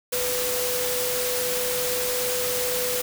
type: tone in noise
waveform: sine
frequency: 497.6 Hz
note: B4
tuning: 13 cents sharp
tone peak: -27 dBFS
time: 0.12-3.02 s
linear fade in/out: 10 ms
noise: white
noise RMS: -27 dBFS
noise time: 0.12-3.02 s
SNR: -3 dB
effects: none